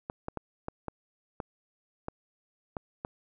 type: clicks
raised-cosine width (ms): 1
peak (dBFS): -20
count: 9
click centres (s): 0.099 / 0.284 / 0.373 / 0.684 / 0.883 / 1.402 / 2.084 / 2.768 / 3.049
effects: none